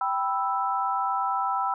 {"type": "chord", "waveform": "sine", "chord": "E minor", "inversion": "first", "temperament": "equal", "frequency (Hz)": [784, 987.8, 1318.5], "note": ["G5", "B5", "E6"], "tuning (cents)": [0, 0, 0], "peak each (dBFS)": -28, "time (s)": [0.01, 1.74], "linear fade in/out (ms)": 2, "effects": []}